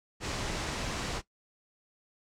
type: low-pass noise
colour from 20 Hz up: pink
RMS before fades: -35 dBFS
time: 0.2-1.22 s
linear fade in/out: 50 ms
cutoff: 7600 Hz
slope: 24 dB/octave
effects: noise-tail reverb RT60 0.1 s tail -17 dB re dry